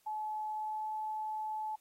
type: tone with pitch glide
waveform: sine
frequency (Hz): 858 to 863.5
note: A5 to A5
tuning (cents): -44 to -33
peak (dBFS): -35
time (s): 0.06-1.76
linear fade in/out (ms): 10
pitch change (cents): +11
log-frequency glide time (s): 0.47-0.89
effects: white hiss -71 dBFS RMS until 1.8 s + AAC 48 kbps